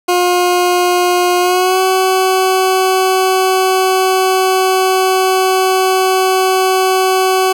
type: tone with pitch glide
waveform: 20% pulse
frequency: 356.9 to 376.2 Hz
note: F4 to F#4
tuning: +38 to +29 cents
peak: -5 dBFS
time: 0.08-7.53 s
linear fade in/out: 10 ms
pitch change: +91 cents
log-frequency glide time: 1.4-1.81 s
effects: none